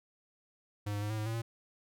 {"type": "tone with pitch steps", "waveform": "square", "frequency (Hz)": [103.4, 102.7, 104.6, 109.1, 107.1, 112.9, 115.2], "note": ["G#2", "G#2", "G#2", "A2", "A2", "A2", "A#2"], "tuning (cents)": [-7, -19, 13, -14, -46, 45, -20], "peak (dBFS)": -34, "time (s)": [0.86, 1.42], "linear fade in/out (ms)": 10, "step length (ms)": 80, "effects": []}